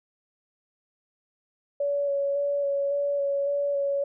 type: tone with vibrato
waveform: sine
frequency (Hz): 565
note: C#5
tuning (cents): +33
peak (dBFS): -23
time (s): 1.8-4.04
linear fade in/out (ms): 5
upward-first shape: square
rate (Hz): 1.8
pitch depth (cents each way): 14
effects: none